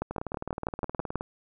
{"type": "two click trains", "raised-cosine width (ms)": 1, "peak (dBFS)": [-19, -15], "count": [22, 8], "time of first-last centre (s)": [[0.11, 1.209], [0.02, 1.156]], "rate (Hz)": [19.1, 6.16], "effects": []}